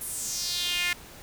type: tone with high-pass filter sweep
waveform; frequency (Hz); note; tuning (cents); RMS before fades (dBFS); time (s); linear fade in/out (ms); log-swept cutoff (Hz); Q
sawtooth; 353.2; F4; +20; -30; 0.01-0.93; 2; 11000 to 2000; 3.2
effects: pink hiss -47 dBFS RMS until 1.22 s